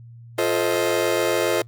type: chord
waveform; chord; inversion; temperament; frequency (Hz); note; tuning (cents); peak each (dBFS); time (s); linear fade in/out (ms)
40% pulse; F dominant seventh; none; just; 349.2 / 436.5 / 523.8 / 628.6; F4 / A4 / C5 / Eb5; 0 / -14 / +2 / +18; -24; 0.38-1.62; 5
effects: added 117 Hz sine -40 dBFS peak until 1.67 s + Opus 48 kbps